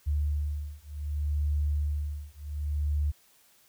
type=beating tone pair; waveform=sine; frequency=73.42 / 74.08 Hz; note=D2 / D2; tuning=0 / +16 cents; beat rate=0.66 Hz; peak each=-30 dBFS; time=0.06-3.12 s; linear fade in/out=20 ms; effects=white hiss -62 dBFS RMS until 3.68 s